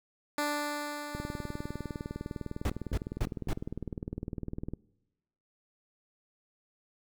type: tone with exponential decay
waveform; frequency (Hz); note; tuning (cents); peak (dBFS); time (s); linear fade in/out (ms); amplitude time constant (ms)
10% pulse; 294; D4; +2; -20; 0.38-3.19; 2; 610
type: click train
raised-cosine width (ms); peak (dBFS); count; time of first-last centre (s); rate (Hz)
3; -23; 72; 1.15-4.736; 19.8
type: noise bursts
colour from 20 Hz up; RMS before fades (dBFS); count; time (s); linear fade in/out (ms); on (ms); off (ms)
brown; -29; 4; 2.65-3.532; 2; 48; 230
effects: noise-tail reverb RT60 1.0 s tail -24 dB re dry